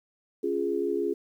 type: chord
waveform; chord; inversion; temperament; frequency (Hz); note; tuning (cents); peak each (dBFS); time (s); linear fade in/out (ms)
sine; Db major; none; equal; 277.2 / 349.2 / 415.3; Db4 / F4 / Ab4; 0 / 0 / 0; -33 / -29 / -28; 0.43-1.14; 10
effects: 10-bit